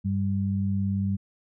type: tone pair together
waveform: sine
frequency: 98 / 195.88 Hz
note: G2 / G3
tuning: 0 / -1 cents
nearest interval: octave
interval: 1199 cents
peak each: -26 dBFS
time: 0.04-1.17 s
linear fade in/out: 20 ms
effects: none